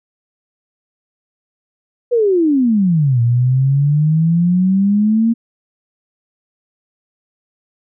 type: exponential two-way sweep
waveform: sine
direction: down then up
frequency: 498.4 to 116.54 to 232.9 Hz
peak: -10 dBFS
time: 2.11-5.34 s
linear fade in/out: 20 ms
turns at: 3.21 s
effects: none